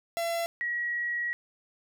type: tone pair in turn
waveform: 45% pulse / sine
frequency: 676 / 1912 Hz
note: E5 / A#6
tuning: +43 / +43 cents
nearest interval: octave + tritone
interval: 1800 cents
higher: second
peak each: -28 dBFS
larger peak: neither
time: 0.17-0.46 / 0.61-1.33 s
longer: second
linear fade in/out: 0 ms
effects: none